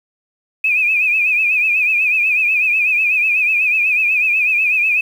sine tone with vibrato, 2500 Hz, D#7, 8 cents sharp, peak -12 dBFS, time 0.64-5.01 s, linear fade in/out 5 ms, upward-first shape triangle, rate 8.1 Hz, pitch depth 100 cents each way, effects 7-bit

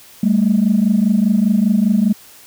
sine tone pair together, 197.1 / 222.1 Hz, G3 / A3, +10 / +16 cents, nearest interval major second, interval 206 cents, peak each -13 dBFS, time 0.23-2.13 s, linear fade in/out 5 ms, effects tanh soft clip ceiling -5 dBFS + white hiss -43 dBFS RMS until 2.46 s

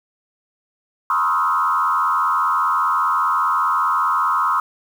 sine tone with frequency modulation, 1170 Hz, D6, 7 cents flat, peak -15 dBFS, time 1.1-4.6 s, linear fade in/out 2 ms, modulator 85 Hz, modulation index 2.2, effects 7-bit

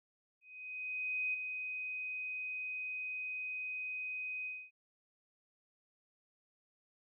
sine tone with ADSR envelope, 2508 Hz, D#7, 13 cents sharp, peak -32 dBFS, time 0.41-4.71 s, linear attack 930 ms, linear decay 7 ms, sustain -6 dB, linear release 250 ms, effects none

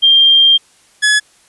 sine / sawtooth tone pair in turn, 3189 / 1697.6 Hz, G7 / G#6, +29 / +38 cents, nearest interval major seventh, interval 1091 cents, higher first, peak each -5 dBFS, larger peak neither, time 0.02-0.58 / 1.02-1.2 s, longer first, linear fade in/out 20 ms, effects white hiss -50 dBFS RMS until 1.48 s + resampled to 24000 Hz

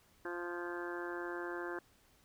harmonic tone with a mistuned harmonic, 174.61 Hz, F3, in tune, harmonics 2 / 3 / 4 / 5 / 6 / 7 / 8 / 9 / 10, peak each -41 / -49 / -51 / -51 / -49 / -53 / -51 / -46 / -52 dBFS, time 0.25-1.79 s, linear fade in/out 2 ms, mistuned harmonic 10, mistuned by -25 cents, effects pink hiss -68 dBFS RMS until 2.24 s

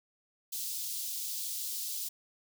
white high-pass noise, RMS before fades -37 dBFS, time 0.52-2.09 s, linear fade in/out 10 ms, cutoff 3700 Hz, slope 24 dB/octave, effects none

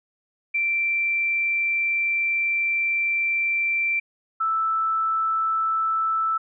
sine tone pair in turn, 2349 / 1318.3 Hz, D7 / E6, 0 / 0 cents, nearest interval minor seventh, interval 1000 cents, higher first, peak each -20 dBFS, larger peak neither, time 0.54-4 / 4.4-6.38 s, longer first, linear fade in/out 10 ms, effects none

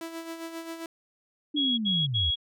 sawtooth tone with tremolo, 329.6 Hz, E4, in tune, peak -30 dBFS, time 0.01-0.86 s, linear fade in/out 2 ms, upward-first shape sine, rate 7.5 Hz, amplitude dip 55%
sine linear sweep, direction down, 302.6 to 65.7 Hz, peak -27 dBFS, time 1.54-2.31 s, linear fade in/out 10 ms
sine tone bursts, 3322 Hz, G#7, in tune, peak -24 dBFS, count 3, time 1.56-2.358 s, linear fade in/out 20 ms, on 220 ms, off 69 ms
effects none

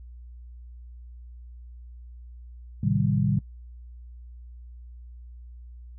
sine chord, A half-diminished seventh, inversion none, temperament equal with one note detuned, 110 / 133.41 / 155.56 / 196 Hz, A2 / C3 / Eb3 / G3, 0 / +34 / 0 / 0 cents, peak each -26 dBFS, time 2.83-3.39 s, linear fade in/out 5 ms, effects noise-tail reverb RT60 0.1 s tail -21 dB re dry + added 60 Hz sine -41 dBFS peak until 5.98 s

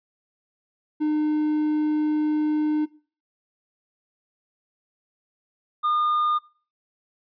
triangle tone pair in turn, 304 / 1216 Hz, D#4 / D#6, -40 / -40 cents, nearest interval 2 octaves, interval 2400 cents, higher second, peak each -18 dBFS, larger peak neither, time 1-2.86 / 5.83-6.39 s, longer first, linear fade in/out 20 ms, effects noise-tail reverb RT60 0.4 s tail -20 dB re dry + resampled to 11025 Hz

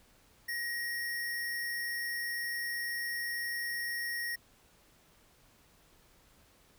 sine tone with sample-and-hold, 1889 Hz, A#6, 22 cents sharp, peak -33 dBFS, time 0.48-4.36 s, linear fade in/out 10 ms, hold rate 7350 Hz, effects pink hiss -64 dBFS RMS until 6.78 s

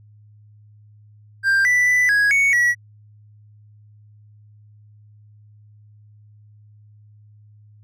triangle tone with pitch steps, 1586 / 1976 / 1987 / 1659 / 2224 / 1931 Hz, G6 / B6 / B6 / G#6 / C#7 / B6, +20 / 0 / +10 / -2 / +5 / -39 cents, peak -12 dBFS, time 1.43-2.75 s, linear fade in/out 50 ms, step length 220 ms, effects added 105 Hz sine -46 dBFS peak until 7.83 s

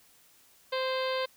harmonic tone with a mistuned harmonic, 520 Hz, C5, 11 cents flat, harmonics 1 / 2 / 3 / 4 / 5 / 6 / 7 / 8 / 9, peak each -30 / -35 / -40 / -41 / -43 / -42 / -42 / -43 / -45 dBFS, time 0.72-1.26 s, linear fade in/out 10 ms, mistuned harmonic 3, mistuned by +19 cents, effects white hiss -61 dBFS RMS until 1.36 s

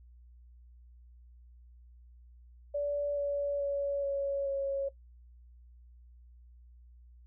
sine tone with pitch steps, 577 / 570.4 / 563.8 / 557.3 / 550.9 Hz, D5 / C#5 / C#5 / C#5 / C#5, -31 / +49 / +29 / +9 / -11 cents, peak -29 dBFS, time 2.74-4.89 s, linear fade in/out 10 ms, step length 430 ms, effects noise-tail reverb RT60 0.1 s tail -17 dB re dry + added 60 Hz sine -53 dBFS peak until 7.26 s

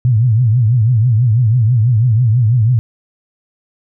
sine tone with vibrato, 116.54 Hz, A#2, in tune, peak -8 dBFS, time 0.05-2.79 s, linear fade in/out 0 ms, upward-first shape triangle, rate 6.1 Hz, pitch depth 210 cents each way, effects none

